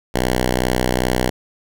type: tone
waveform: 5% pulse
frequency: 62.5 Hz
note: B1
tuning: 21 cents sharp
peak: -5 dBFS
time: 0.14-1.3 s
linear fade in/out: 10 ms
effects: none